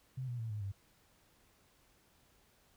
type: tone with pitch steps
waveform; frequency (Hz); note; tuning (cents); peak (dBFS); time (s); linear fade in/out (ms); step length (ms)
sine; 130 / 121.29 / 113.17 / 105.59 / 98.52; C3 / B2 / A2 / G#2 / G2; -11 / -31 / +49 / +29 / +9; -37; 0.17-0.72; 10; 110
effects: pink hiss -69 dBFS RMS until 2.76 s